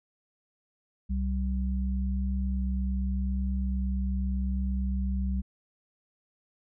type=tone pair together; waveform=sine; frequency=64.7 / 193.1 Hz; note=C2 / G3; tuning=-19 / -26 cents; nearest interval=octave + perfect fifth; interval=1893 cents; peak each=-27 / -32 dBFS; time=1.09-5.42 s; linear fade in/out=20 ms; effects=none